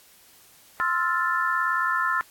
sine chord, F major seventh, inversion second, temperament equal, 1046.5 / 1318.5 / 1396.9 / 1760 Hz, C6 / E6 / F6 / A6, 0 / 0 / 0 / 0 cents, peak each -27 dBFS, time 0.8-2.21 s, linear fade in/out 0 ms, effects white hiss -54 dBFS RMS until 2.3 s + AAC 64 kbps

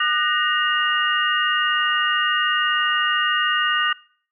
sine tone cluster, 1216 / 1483 / 1870 / 2837 Hz, D#6 / F#6 / A#6 / F7, -40 / +4 / +5 / +27 cents, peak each -23 dBFS, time 0-3.93 s, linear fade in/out 5 ms, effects noise-tail reverb RT60 0.5 s tail -22 dB re dry

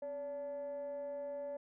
sine tone with frequency modulation, 571 Hz, D5, 49 cents flat, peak -38 dBFS, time 0.02-1.57 s, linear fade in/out 5 ms, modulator 307 Hz, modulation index 0.32, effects tanh soft clip ceiling -36 dBFS

